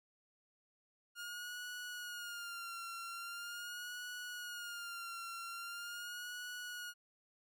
sawtooth tone with vibrato, 1416 Hz, F6, 23 cents sharp, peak -40 dBFS, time 1.15-6.94 s, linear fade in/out 50 ms, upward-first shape sine, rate 0.42 Hz, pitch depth 60 cents each way, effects none

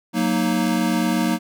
square chord, D# minor, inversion first, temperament equal, 185 / 233.1 / 311.1 Hz, F#3 / A#3 / D#4, 0 / 0 / 0 cents, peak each -24 / -22 / -24 dBFS, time 0.13-1.39 s, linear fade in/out 50 ms, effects none

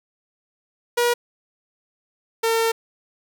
sawtooth tone pair in turn, 480 / 453.9 Hz, B4 / A#4, -49 / -46 cents, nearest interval minor second, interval 97 cents, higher first, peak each -13 / -14 dBFS, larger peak first, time 0.97-1.14 / 2.43-2.72 s, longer second, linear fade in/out 10 ms, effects none

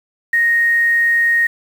sine tone with quantisation, 1864.7 Hz, A#6, in tune, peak -11 dBFS, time 0.33-1.47 s, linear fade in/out 5 ms, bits 6, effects none

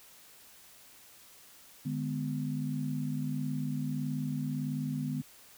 sine chord, G# diminished, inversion second, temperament just, 149.51 / 207.7 / 249.2 Hz, D3 / G#3 / B3, +31 / 0 / +16 cents, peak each -34 / -39 / -35 dBFS, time 1.85-5.22 s, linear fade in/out 10 ms, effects white hiss -56 dBFS RMS until 5.57 s

